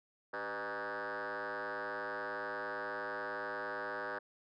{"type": "tone with frequency modulation", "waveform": "sine", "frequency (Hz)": 1041, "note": "C6", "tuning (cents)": -9, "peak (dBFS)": -35, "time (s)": [0.33, 4.19], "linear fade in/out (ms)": 10, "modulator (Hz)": 109, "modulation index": 6, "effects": ["tanh soft clip ceiling -36 dBFS"]}